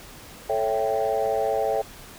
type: chord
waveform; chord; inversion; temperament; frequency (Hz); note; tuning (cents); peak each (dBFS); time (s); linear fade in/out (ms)
sine; A dominant seventh; none; equal; 440 / 554.4 / 659.3 / 784; A4 / C#5 / E5 / G5; 0 / 0 / 0 / 0; -26; 0.49-1.82; 10
effects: tanh soft clip ceiling -14 dBFS + pink hiss -44 dBFS RMS until 2.18 s